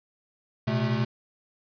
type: tone cluster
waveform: square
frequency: 118.6 / 130.2 / 217.5 Hz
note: A#2 / C3 / A3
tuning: +30 / -8 / -20 cents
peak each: -29 dBFS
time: 0.67-1.05 s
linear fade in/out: 10 ms
effects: resampled to 11025 Hz + 8-bit